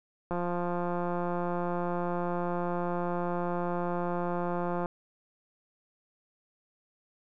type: click train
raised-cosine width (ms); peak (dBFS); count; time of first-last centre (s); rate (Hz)
1; -19; 797; 0.31-4.859; 175
effects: none